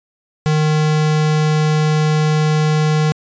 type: tone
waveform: square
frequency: 153.7 Hz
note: D#3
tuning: 21 cents flat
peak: -13 dBFS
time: 0.46-3.12 s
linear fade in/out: 0 ms
effects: resampled to 16000 Hz